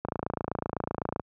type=click train; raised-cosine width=1 ms; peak=-15 dBFS; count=33; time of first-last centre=0.05-1.197 s; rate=27.9 Hz; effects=high-pass 80 Hz 12 dB/octave

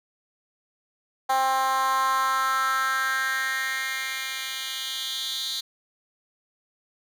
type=tone with high-pass filter sweep; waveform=10% pulse; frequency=264.5 Hz; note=C4; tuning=19 cents sharp; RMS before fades=-26 dBFS; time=1.29-5.61 s; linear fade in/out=10 ms; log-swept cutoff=790 to 3900 Hz; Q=3.9; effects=none

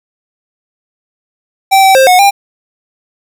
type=tone with pitch steps; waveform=square; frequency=776 / 770 / 529 / 730 / 799 Hz; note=G5 / G5 / C5 / F#5 / G5; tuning=-18 / -31 / +19 / -24 / +33 cents; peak=-4 dBFS; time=1.71-2.31 s; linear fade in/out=20 ms; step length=120 ms; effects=none

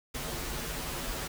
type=noise with comb filter; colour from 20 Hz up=pink; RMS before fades=-36 dBFS; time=0.14-1.28 s; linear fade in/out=10 ms; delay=10 ms; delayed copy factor=-0.95; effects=none

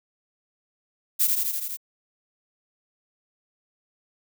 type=noise with echo; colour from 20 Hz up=violet; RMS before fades=-20 dBFS; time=1.19-1.28 s; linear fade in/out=20 ms; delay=82 ms; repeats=6; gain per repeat=-2 dB; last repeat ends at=1.772 s; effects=none

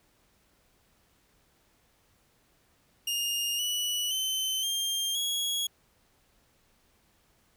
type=tone with pitch steps; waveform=sawtooth; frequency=2831 / 2948 / 3069 / 3196 / 3328 Hz; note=F7 / F#7 / G7 / G7 / G#7; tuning=+23 / -7 / -37 / +33 / +3 cents; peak=-25 dBFS; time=3.07-5.67 s; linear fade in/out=5 ms; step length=520 ms; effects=pink hiss -67 dBFS RMS until 7.56 s

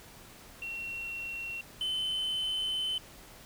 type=tone pair in turn; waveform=sine; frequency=2729 / 3051 Hz; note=F7 / G7; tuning=-41 / -48 cents; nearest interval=major second; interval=193 cents; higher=second; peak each=-35 / -27 dBFS; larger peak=second; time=0.62-1.61 / 1.81-2.98 s; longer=second; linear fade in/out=2 ms; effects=tanh soft clip ceiling -29 dBFS + pink hiss -52 dBFS RMS until 3.45 s

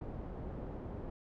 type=low-pass noise; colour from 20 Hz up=pink; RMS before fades=-43 dBFS; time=0.01-1.1 s; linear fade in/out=5 ms; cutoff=610 Hz; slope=12 dB/octave; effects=none

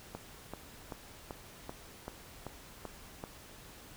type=click train; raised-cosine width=1 ms; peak=-26 dBFS; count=9; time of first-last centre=0.15-3.239 s; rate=2.59 Hz; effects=pink hiss -53 dBFS RMS until 3.96 s

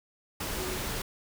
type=tone in noise; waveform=sine; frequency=369.1 Hz; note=F#4; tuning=4 cents flat; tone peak=-37 dBFS; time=0.58-0.78 s; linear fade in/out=5 ms; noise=pink; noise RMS=-34 dBFS; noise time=0.4-1.02 s; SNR=-6 dB; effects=none

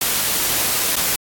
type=noise with dropouts; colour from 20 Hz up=white; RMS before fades=-19 dBFS; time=0.01-1.16 s; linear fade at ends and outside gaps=5 ms; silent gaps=0.957-0.963 s; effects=AAC 64 kbps

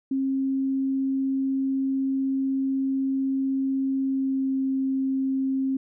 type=tone with pitch glide; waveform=sine; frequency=268.4 to 266.7 Hz; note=C4 to C4; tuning=+44 to +33 cents; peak=-22 dBFS; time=0.11-5.77 s; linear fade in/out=5 ms; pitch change=-11 cents; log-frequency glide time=4-4.56 s; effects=none

